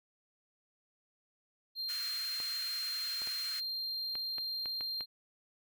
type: tone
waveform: triangle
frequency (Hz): 4186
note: C8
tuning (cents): 0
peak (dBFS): -34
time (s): 1.75-5.06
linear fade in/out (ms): 50
type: high-pass noise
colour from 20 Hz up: pink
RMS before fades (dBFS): -46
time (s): 1.88-3.61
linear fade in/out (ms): 20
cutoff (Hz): 1300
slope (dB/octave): 48
type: clicks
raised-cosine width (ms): 0.3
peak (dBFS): -29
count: 8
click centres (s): 2.402 / 3.219 / 3.273 / 4.154 / 4.383 / 4.658 / 4.809 / 5.008
effects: none